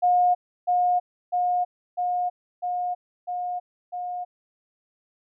sine tone with echo, 717 Hz, F5, 45 cents sharp, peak -16 dBFS, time 0.02-0.35 s, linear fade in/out 20 ms, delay 650 ms, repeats 6, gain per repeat -2 dB, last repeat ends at 4.25 s, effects none

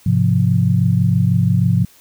sine chord, F minor, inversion first, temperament just, 104.77 / 130.96 / 174.61 Hz, Ab2 / C3 / F3, +16 / +2 / 0 cents, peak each -16 dBFS, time 0.06-1.85 s, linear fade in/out 5 ms, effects white hiss -49 dBFS RMS until 2 s

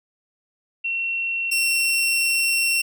sine / sawtooth tone pair in turn, 2722 / 2722 Hz, F7 / F7, -45 / -45 cents, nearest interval unison, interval 0 cents, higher neither, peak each -22 / -15 dBFS, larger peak second, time 0.84-1.51 / 1.51-2.82 s, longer second, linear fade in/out 10 ms, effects none

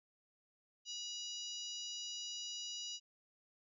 harmonic tone with a mistuned harmonic, 975 Hz, B5, 23 cents flat, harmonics 3 / 4 / 5 / 6 / 7, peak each -46 / -50 / -49 / -49 / -53 dBFS, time 0.85-3 s, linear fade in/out 50 ms, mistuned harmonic 3, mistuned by -17 cents, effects none

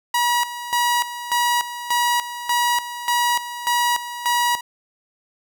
sawtooth tone with tremolo, 963 Hz, B5, 44 cents flat, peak -13 dBFS, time 0.14-4.61 s, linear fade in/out 5 ms, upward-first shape square, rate 1.7 Hz, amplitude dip 75%, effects none

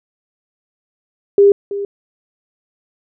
sine tone with echo, 401.7 Hz, G4, 42 cents sharp, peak -5 dBFS, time 1.38-1.52 s, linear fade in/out 2 ms, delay 330 ms, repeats 1, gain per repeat -14 dB, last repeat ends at 1.85 s, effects none

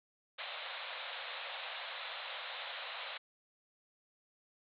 white band-pass noise, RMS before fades -44 dBFS, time 0.38-3.18 s, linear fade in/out 10 ms, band 500 to 4000 Hz, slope 96 dB/octave, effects none

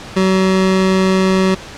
25% pulse tone, 188.9 Hz, F#3, 36 cents sharp, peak -7 dBFS, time 0.16-1.55 s, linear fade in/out 10 ms, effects pink hiss -32 dBFS RMS until 1.77 s + low-pass 6000 Hz 12 dB/octave

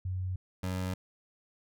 sine / 25% pulse tone pair in turn, 92.5 / 92.5 Hz, F#2 / F#2, 0 / 0 cents, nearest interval unison, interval 0 cents, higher neither, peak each -31 / -28 dBFS, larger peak second, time 0.05-0.36 / 0.63-0.94 s, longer neither, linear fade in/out 5 ms, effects none

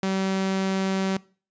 sawtooth tone, 191.6 Hz, G3, 39 cents flat, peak -19 dBFS, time 0.03-1.17 s, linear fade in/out 2 ms, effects noise-tail reverb RT60 0.4 s tail -22 dB re dry + resampled to 16000 Hz

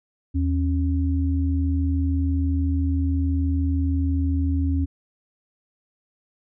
sine tone pair together, 80.3 / 273.6 Hz, E2 / C#4, -45 / -23 cents, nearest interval octave + major sixth, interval 2122 cents, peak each -20 / -25 dBFS, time 0.34-4.86 s, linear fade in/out 20 ms, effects none

